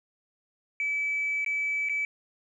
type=tone with dropouts; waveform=sine; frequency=2300 Hz; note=D7; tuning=37 cents flat; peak=-25 dBFS; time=0.8-2.05 s; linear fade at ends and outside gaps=1 ms; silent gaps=1.447-1.462 / 1.888-1.895 s; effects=tanh soft clip ceiling -21 dBFS + 11-bit